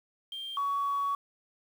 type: tone pair in turn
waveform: sine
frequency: 3180 / 1124.3 Hz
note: G7 / C#6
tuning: +24 / +24 cents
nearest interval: octave + tritone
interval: 1800 cents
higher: first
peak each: -36 / -26 dBFS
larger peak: second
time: 0.32-0.57 / 0.57-1.15 s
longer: second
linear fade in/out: 2 ms
effects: tanh soft clip ceiling -24 dBFS + 9-bit